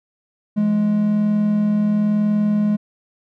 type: tone pair together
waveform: triangle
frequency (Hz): 168.77 / 209.8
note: E3 / G#3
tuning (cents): +41 / +18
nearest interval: major third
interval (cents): 377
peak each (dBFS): -25 / -13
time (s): 0.56-2.77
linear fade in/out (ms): 20
effects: none